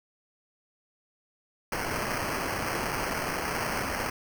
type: noise with sample-and-hold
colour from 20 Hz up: white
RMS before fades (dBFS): -31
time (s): 1.72-4.1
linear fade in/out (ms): 2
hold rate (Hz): 3675
effects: none